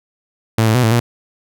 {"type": "tone with pitch steps", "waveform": "sawtooth", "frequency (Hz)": [111.9, 109.9, 125.1, 112, 118.8], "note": ["A2", "A2", "B2", "A2", "A#2"], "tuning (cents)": [30, -2, 23, 31, 33], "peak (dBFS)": -7, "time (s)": [0.58, 1], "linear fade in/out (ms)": 5, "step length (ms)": 84, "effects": []}